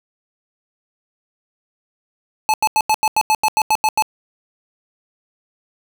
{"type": "tone bursts", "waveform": "square", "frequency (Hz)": 864, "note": "A5", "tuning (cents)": -32, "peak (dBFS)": -13, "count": 12, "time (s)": [2.49, 4.023], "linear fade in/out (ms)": 0, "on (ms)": 48, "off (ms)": 87, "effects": []}